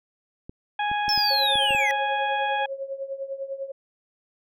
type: clicks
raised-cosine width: 3 ms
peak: -25 dBFS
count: 7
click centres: 0.495 / 0.915 / 1.081 / 1.177 / 1.556 / 1.707 / 1.749 s
type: harmonic tone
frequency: 830 Hz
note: G#5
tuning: 1 cent flat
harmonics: 1 / 2 / 3 / 4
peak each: -24 / -30 / -34 / -36 dBFS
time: 0.79-2.66 s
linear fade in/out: 5 ms
type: linear sweep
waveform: triangle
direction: down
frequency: 5390 to 1919 Hz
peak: -20 dBFS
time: 1.09-1.91 s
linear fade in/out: 0 ms
type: tone with tremolo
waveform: sine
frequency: 544 Hz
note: C#5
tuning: 33 cents flat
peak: -26 dBFS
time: 1.3-3.72 s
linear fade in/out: 10 ms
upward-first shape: triangle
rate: 10 Hz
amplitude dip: 85%
effects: none